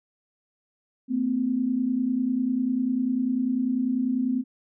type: tone pair together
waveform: sine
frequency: 227.6 / 257.7 Hz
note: A#3 / C4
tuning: -41 / -26 cents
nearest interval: major second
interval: 215 cents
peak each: -28 / -23 dBFS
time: 1.08-4.44 s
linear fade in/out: 50 ms
effects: none